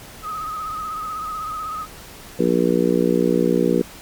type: tone with vibrato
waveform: sine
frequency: 1262 Hz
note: D#6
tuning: 24 cents sharp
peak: -25 dBFS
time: 0.22-1.87 s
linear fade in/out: 50 ms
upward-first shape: sine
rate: 16 Hz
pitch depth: 43 cents each way
type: harmonic tone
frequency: 59.8 Hz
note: A#1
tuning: 45 cents sharp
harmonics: 3 / 4 / 5 / 6 / 7 / 8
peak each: -22 / -22 / -22 / -22 / -22 / -22 dBFS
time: 2.39-3.82 s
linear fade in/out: 5 ms
effects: pink hiss -40 dBFS RMS until 4.01 s + MP3 96 kbps